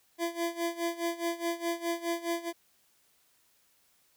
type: tone with tremolo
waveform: 25% pulse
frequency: 338.9 Hz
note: E4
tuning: 48 cents sharp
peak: -24 dBFS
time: 0.18-2.53 s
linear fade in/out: 50 ms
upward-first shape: sine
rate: 4.8 Hz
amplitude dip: 85%
effects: white hiss -68 dBFS RMS until 4.16 s